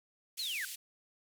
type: band-pass noise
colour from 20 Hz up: white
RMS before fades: -44 dBFS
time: 0.37-0.76 s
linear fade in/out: 10 ms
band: 2300 to 14000 Hz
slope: 24 dB/octave
type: linear sweep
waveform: sine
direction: down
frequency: 4392 to 1482 Hz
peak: -35 dBFS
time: 0.39-0.65 s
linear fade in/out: 2 ms
effects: none